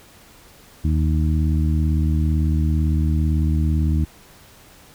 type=harmonic tone; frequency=77.9 Hz; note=D#2; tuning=3 cents sharp; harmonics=1 / 2 / 3 / 4; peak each=-17 / -23 / -27 / -29 dBFS; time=0.84-4.05 s; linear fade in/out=10 ms; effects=pink hiss -48 dBFS RMS until 4.94 s